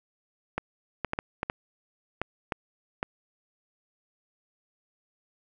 clicks, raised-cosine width 0.5 ms, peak -13 dBFS, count 9, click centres 0.58 / 1.047 / 1.134 / 1.189 / 1.431 / 1.499 / 2.216 / 2.522 / 3.029 s, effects none

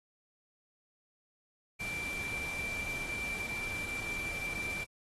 sine tone in noise, 2349 Hz, D7, in tune, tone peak -36 dBFS, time 1.79-4.85 s, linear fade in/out 20 ms, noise pink, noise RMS -44 dBFS, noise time 1.79-4.85 s, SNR +5 dB, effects AAC 32 kbps

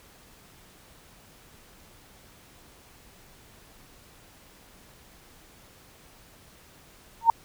sine tone with exponential growth, 916 Hz, A#5, 31 cents flat, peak -9 dBFS, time 7.21-7.3 s, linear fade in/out 2 ms, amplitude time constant 18 ms, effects pink hiss -54 dBFS RMS until 7.44 s

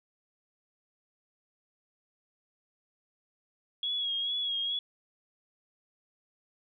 sine tone with vibrato, 3321 Hz, G#7, 1 cent flat, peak -29 dBFS, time 3.83-4.79 s, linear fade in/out 2 ms, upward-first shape sine, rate 2.3 Hz, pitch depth 43 cents each way, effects none

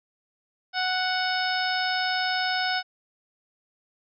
harmonic tone, 740 Hz, F#5, in tune, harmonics 1 / 2 / 3 / 4 / 5 / 6 / 7, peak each -28 / -28 / -34 / -35 / -34 / -38 / -32 dBFS, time 0.73-2.83 s, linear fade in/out 50 ms, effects none

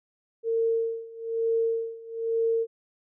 sine tone with tremolo, 455.6 Hz, A#4, 40 cents flat, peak -21 dBFS, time 0.43-2.67 s, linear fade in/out 50 ms, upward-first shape sine, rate 1.1 Hz, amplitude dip 90%, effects none

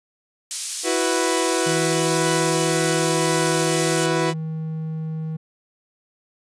pink high-pass noise, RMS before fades -26 dBFS, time 0.51-4.06 s, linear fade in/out 0 ms, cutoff 5800 Hz, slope 12 dB/octave
sawtooth chord, E suspended second, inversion none, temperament equal, 329.6 / 370 / 493.9 Hz, E4 / F#4 / B4, 0 / 0 / 0 cents, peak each -20 dBFS, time 0.83-4.34 s, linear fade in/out 50 ms
triangle tone with pitch glide, 160 to 158.62 Hz, D#3 to D#3, +49 to +34 cents, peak -23 dBFS, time 1.66-5.37 s, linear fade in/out 10 ms, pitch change -15 cents, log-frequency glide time 2.26-5.16 s
effects resampled to 22050 Hz

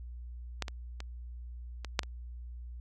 clicks, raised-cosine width 0.2 ms, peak -15 / -21 / -24 / -22 / -8 / -26 dBFS, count 6, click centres 0.623 / 0.682 / 1.004 / 1.847 / 1.992 / 2.033 s, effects added 60 Hz sine -41 dBFS peak until 2.8 s

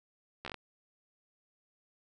slowing click train, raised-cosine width 0.3 ms, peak -24 dBFS, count 6, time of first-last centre 0.45-0.543 s, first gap 13 ms, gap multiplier 1.18, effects none

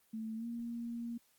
sine tone with pitch glide, 221.4 to 234.6 Hz, A3 to A#3, +11 to +11 cents, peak -38 dBFS, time 0.13-1.18 s, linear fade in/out 10 ms, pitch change +100 cents, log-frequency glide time 0.36-0.46 s, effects white hiss -71 dBFS RMS until 1.38 s + Opus 24 kbps

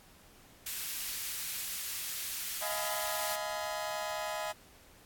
white high-pass noise, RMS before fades -38 dBFS, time 0.66-3.36 s, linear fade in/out 5 ms, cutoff 1700 Hz, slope 12 dB/octave
sawtooth chord, F half-diminished seventh, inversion third, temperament just, 628.6 / 698.5 / 838.1 / 1005.8 Hz, Eb5 / F5 / Ab5 / Cb6, +18 / 0 / +16 / +31 cents, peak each -34 / -39 / -36 / -39 dBFS, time 2.61-4.53 s, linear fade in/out 20 ms
effects pink hiss -59 dBFS RMS until 5.05 s + AAC 64 kbps

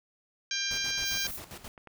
harmonic tone, 795 Hz, G5, 24 cents sharp, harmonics 2 / 3 / 4 / 5 / 6 / 7 / 8, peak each -37 / -37 / -37 / -37 / -37 / -37 / -37 dBFS, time 0.51-1.27 s, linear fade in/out 2 ms
pink noise with tremolo, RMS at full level -43 dBFS, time 0.71-1.68 s, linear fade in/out 0 ms, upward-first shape square, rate 7.5 Hz, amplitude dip 70%
violet noise, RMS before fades -39 dBFS, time 1.03-1.41 s, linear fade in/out 50 ms
clicks, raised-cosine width 0.5 ms, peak -34 / -33 dBFS, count 2, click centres 1.778 / 1.873 s
effects none

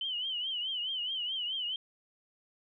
sine tone with vibrato, 3027 Hz, F#7, 39 cents sharp, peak -32 dBFS, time 0.01-1.76 s, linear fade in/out 2 ms, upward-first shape triangle, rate 4.7 Hz, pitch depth 120 cents each way, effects none

